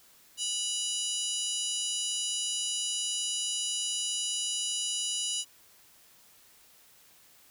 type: harmonic tone with a mistuned harmonic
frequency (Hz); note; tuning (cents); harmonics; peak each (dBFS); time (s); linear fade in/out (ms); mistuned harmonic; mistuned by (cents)
979; B5; -15; 3 / 4 / 5 / 6 / 7 / 8 / 9 / 10; -33 / -41 / -42 / -40 / -36 / -44 / -42 / -39; 0.37-5.45; 50; 8; -54
effects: white hiss -59 dBFS RMS until 7.5 s